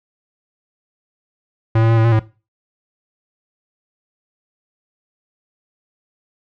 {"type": "tone with pitch steps", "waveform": "square", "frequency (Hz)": [112.3, 113.3, 114.5, 112.1, 116, 110], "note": ["A2", "A#2", "A#2", "A2", "A#2", "A2"], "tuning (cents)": [36, -49, -31, 33, -8, 0], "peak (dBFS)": -12, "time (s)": [1.75, 2.194], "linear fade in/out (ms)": 5, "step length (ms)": 74, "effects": ["noise-tail reverb RT60 0.3 s tail -18 dB re dry", "low-pass 2000 Hz 12 dB/octave"]}